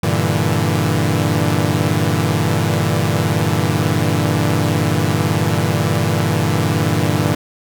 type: chord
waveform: sawtooth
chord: E half-diminished seventh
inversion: first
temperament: equal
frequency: 98 / 116.54 / 146.83 / 164.81 Hz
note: G2 / Bb2 / D3 / E3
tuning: 0 / 0 / 0 / 0 cents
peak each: -16 dBFS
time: 0.03-7.35 s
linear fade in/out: 5 ms
effects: none